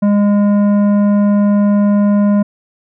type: tone with tanh clipping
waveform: sine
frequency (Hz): 204.5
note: G#3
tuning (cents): -26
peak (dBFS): -10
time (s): 0.02-2.43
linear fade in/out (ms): 10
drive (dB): 11
effects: none

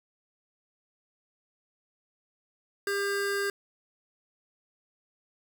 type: tone pair together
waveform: square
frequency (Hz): 400.2 / 1600.8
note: G4 / G6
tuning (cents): +36 / +36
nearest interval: 2 octaves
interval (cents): 2400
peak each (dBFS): -30 / -32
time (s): 2.87-3.5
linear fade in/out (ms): 2
effects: 10-bit

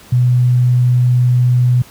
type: tone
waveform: sine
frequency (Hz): 124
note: B2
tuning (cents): +7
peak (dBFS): -8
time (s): 0.12-1.82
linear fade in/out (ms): 5
effects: pink hiss -41 dBFS RMS until 1.9 s + high-pass 60 Hz 12 dB/octave

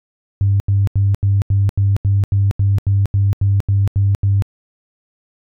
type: tone bursts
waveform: sine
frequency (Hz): 99.3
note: G2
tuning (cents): +23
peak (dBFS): -10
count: 15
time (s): 0.41-4.422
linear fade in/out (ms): 0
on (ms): 190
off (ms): 83
effects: tanh soft clip ceiling -6 dBFS

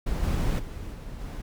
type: noise with level steps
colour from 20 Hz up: brown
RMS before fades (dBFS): -28 / -25 / -36 / -38 / -35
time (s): 0.06-1.42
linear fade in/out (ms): 10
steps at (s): 0.22 / 0.58 / 0.92 / 1.2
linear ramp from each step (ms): 20
effects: none

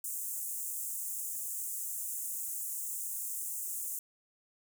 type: high-pass noise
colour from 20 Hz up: pink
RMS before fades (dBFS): -38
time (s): 0.04-3.99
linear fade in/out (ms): 2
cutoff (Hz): 7100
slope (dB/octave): 48
effects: none

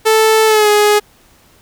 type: tone with pitch glide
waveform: sawtooth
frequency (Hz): 439.4 to 417.6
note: A4 to G#4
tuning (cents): -2 to +10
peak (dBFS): -4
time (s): 0.05-1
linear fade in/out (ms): 20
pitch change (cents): -88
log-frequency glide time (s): 0.46-0.69
effects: pink hiss -49 dBFS RMS until 1.61 s

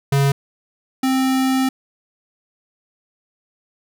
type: tone pair in turn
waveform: square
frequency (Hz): 139.1 / 262.6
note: C#3 / C4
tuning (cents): +6 / +6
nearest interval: major seventh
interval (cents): 1100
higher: second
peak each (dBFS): -14 / -16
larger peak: first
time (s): 0.12-0.32 / 1.03-1.69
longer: second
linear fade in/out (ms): 5
effects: none

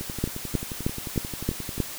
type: two click trains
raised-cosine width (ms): 3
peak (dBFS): -10 / -20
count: 6 / 21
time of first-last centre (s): 0.24-1.802 / 0.01-1.78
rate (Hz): 3.2 / 11.3
effects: white hiss -37 dBFS RMS until 1.98 s

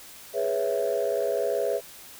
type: chord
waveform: sine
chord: C# minor seventh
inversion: second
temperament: equal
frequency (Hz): 415.3 / 493.9 / 554.4 / 659.3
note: G#4 / B4 / C#5 / E5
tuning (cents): 0 / 0 / 0 / 0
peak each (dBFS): -28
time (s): 0.33-1.81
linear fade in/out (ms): 50
effects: tanh soft clip ceiling -17 dBFS + white hiss -46 dBFS RMS until 2.19 s

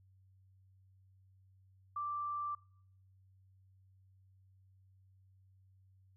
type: tone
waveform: sine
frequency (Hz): 1174.7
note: D6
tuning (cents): 0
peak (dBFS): -36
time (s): 1.96-2.55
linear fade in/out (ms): 5
effects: noise-tail reverb RT60 0.7 s tail -25 dB re dry + added 95 Hz sine -63 dBFS peak until 6.16 s

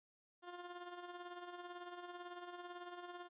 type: tone with tremolo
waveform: 15% pulse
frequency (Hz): 353.1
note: F4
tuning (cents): +19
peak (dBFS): -40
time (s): 0.42-3.29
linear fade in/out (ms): 50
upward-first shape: sine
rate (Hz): 18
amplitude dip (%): 55
effects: resampled to 8000 Hz

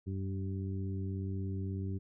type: harmonic tone with a mistuned harmonic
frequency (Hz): 96.5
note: G2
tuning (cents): -27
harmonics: 1 / 2 / 3 / 4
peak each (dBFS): -35 / -41 / -45 / -47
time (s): 0.06-1.99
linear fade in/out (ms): 20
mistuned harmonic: 1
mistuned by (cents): -31
effects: none

